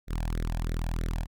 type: tone with flanger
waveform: sawtooth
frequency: 40.85 Hz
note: E1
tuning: 15 cents flat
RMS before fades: -30 dBFS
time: 0.07-1.27 s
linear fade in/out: 50 ms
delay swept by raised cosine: 0.5 to 1.25 ms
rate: 3.1 Hz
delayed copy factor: +0.85
effects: none